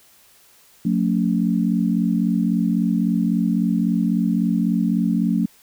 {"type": "tone cluster", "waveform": "sine", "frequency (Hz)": [180.9, 224.6, 280.9], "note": ["F#3", "A3", "C#4"], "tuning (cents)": [-39, 36, 23], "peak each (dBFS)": [-20, -20, -24], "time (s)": [0.85, 5.46], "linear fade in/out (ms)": 5, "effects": ["white hiss -53 dBFS RMS until 5.62 s"]}